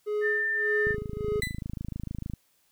triangle tone with tremolo, 420 Hz, G#4, 19 cents sharp, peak -23 dBFS, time 0.06-1.41 s, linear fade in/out 20 ms, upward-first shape sine, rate 1.7 Hz, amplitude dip 90%
sine tone, 1790 Hz, A6, 29 cents sharp, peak -25 dBFS, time 0.21-0.96 s, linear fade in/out 50 ms
click train, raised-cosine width 5 ms, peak -22 dBFS, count 40, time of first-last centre 0.87-2.336 s, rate 26.6 Hz
35% pulse tone with exponential decay, 2000 Hz, B6, 21 cents sharp, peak -23 dBFS, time 1.42-1.61 s, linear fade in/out 2 ms, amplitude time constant 41 ms
effects white hiss -68 dBFS RMS until 2.71 s

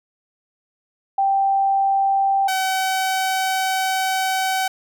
sine / sawtooth tone pair in turn, 784 / 759.5 Hz, G5 / F#5, 0 / +45 cents, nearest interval minor second, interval 55 cents, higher first, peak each -15 dBFS, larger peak neither, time 1.18-2.48 / 2.48-4.68 s, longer second, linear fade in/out 5 ms, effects none

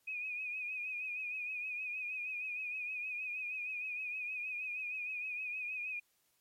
sine tone with vibrato, 2489 Hz, D#7, in tune, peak -37 dBFS, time 0.07-6 s, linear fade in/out 10 ms, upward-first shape triangle, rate 6.4 Hz, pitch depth 64 cents each way, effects white hiss -75 dBFS RMS until 6.4 s + MP3 64 kbps

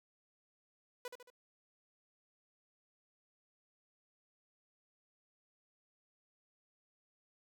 sawtooth tone with echo, 493.9 Hz, B4, in tune, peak -37 dBFS, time 1.05-1.08 s, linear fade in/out 2 ms, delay 74 ms, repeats 3, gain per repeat -6 dB, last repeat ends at 1.302 s, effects none

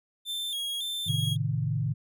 45% pulse tone with vibrato, 3424 Hz, A7, 48 cents flat, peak -30 dBFS, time 0.25-1.37 s, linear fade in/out 50 ms, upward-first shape square, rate 1.8 Hz, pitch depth 65 cents each way
sine chord, A diminished, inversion none, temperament equal with one note detuned, 110 / 133.1 / 155.56 Hz, A2 / C3 / Eb3, 0 / +30 / 0 cents, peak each -30 dBFS, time 1.06-1.94 s, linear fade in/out 20 ms
effects none

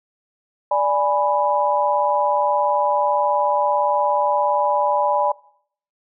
sine chord, G# diminished, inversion second, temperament equal, 587.3 / 830.6 / 987.8 Hz, D5 / G#5 / B5, 0 / 0 / 0 cents, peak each -20 / -20 / -20 dBFS, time 0.71-5.32 s, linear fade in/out 5 ms, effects noise-tail reverb RT60 0.6 s tail -21 dB re dry

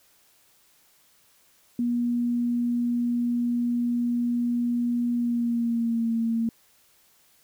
sine tone with pitch glide, 240 to 228.6 Hz, B3 to A#3, -49 to -34 cents, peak -22 dBFS, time 1.79-6.49 s, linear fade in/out 2 ms, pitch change -85 cents, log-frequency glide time 5.14-6.11 s, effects white hiss -61 dBFS RMS until 7.43 s

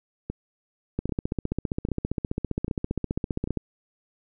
two click trains, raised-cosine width 3 ms, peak -17 / -13 dBFS, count 5 / 40, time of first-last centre 0.3-3.475 / 0.99-3.573 s, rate 1.26 / 15.1 Hz, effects none

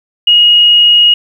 sine tone with frequency modulation, 2881 Hz, F#7, 47 cents flat, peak -3 dBFS, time 0.27-1.14 s, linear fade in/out 5 ms, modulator 28.6 Hz, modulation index 0.22, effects 7-bit

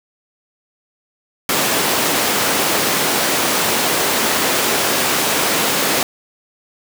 pink high-pass noise, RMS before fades -17 dBFS, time 1.49-6.03 s, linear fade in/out 2 ms, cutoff 280 Hz, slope 12 dB/octave, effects none

